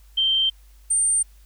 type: tone pair in turn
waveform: sine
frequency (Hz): 3136 / 8837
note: G7 / C#9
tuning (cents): 0 / -6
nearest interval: octave + tritone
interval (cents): 1794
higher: second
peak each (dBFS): -17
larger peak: neither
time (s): 0.17-0.5 / 0.9-1.23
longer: neither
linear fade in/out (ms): 10
effects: added 50 Hz sine -47 dBFS peak until 1.45 s + white hiss -60 dBFS RMS until 1.45 s